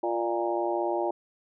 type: harmonic tone with a mistuned harmonic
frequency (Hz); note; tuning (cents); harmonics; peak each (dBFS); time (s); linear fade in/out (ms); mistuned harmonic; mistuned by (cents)
116.54; A#2; 0; 3 / 4 / 5 / 6 / 7 / 8; -29 / -40 / -31 / -35 / -32 / -36; 0.03-1.11; 5; 5; +33
effects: none